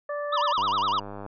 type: harmonic tone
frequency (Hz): 584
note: D5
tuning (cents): -10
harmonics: 1 / 2 / 3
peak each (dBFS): -29 / -35 / -39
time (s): 0.09-0.53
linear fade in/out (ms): 5
type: tone with vibrato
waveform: square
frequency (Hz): 1100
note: C#6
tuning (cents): -14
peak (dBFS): -23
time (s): 0.32-1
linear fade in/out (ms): 10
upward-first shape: sine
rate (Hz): 9.9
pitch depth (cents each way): 290
type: click train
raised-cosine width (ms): 1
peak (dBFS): -24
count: 70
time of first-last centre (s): 0.58-1.263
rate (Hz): 101
effects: resampled to 11025 Hz